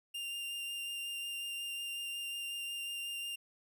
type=tone with vibrato; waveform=45% pulse; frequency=2794 Hz; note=F7; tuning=in tune; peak=-38 dBFS; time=0.14-3.36 s; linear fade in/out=10 ms; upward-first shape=sine; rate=5.5 Hz; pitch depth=9 cents each way; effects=none